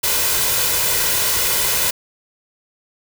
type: noise with comb filter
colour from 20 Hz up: white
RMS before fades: -18 dBFS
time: 0.03-1.91 s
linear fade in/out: 10 ms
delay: 2 ms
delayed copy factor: +0.55
effects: none